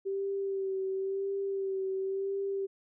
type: tone with vibrato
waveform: sine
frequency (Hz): 388.3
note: G4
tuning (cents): -16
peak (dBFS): -30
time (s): 0.05-2.67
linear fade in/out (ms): 20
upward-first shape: sine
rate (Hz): 0.95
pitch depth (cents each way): 28
effects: none